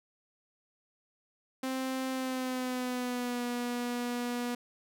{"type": "tone with pitch glide", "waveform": "sawtooth", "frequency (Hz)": [261.6, 242.7], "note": ["C4", "B3"], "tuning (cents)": [0, -30], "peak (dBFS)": -28, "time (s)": [1.63, 4.55], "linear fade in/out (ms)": 5, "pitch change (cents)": -130, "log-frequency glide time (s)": [2.11, 3.43], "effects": []}